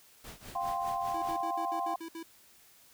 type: noise with tremolo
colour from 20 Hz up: pink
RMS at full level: -45 dBFS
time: 0.24-1.41 s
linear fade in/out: 2 ms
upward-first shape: triangle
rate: 5 Hz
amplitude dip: 95%
type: chord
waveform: sine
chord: F suspended second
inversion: none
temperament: equal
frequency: 698.5 / 784 / 1046.5 Hz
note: F5 / G5 / C6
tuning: 0 / 0 / 0 cents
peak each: -35 dBFS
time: 0.55-1.96 s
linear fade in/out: 5 ms
type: tone bursts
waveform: square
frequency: 329.6 Hz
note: E4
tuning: in tune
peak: -40 dBFS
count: 8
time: 1.14-2.23 s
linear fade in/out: 5 ms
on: 82 ms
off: 62 ms
effects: white hiss -60 dBFS RMS until 2.93 s